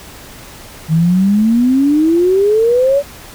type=exponential sweep; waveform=sine; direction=up; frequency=155 to 580 Hz; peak=-8 dBFS; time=0.88-3.03 s; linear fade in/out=50 ms; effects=pink hiss -35 dBFS RMS until 3.34 s